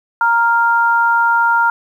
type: tone pair together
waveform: sine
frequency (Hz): 932.3 / 1396.9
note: A#5 / F6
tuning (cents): 0 / 0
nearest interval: perfect fifth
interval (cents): 700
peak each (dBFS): -13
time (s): 0.21-1.7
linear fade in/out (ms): 2
effects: 8-bit